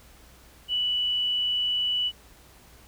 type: tone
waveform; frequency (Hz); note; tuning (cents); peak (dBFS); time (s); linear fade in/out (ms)
sine; 2960; F#7; 0; -23; 0.68-2.12; 50
effects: added 60 Hz sine -55 dBFS peak until 2.87 s + pink hiss -54 dBFS RMS until 2.87 s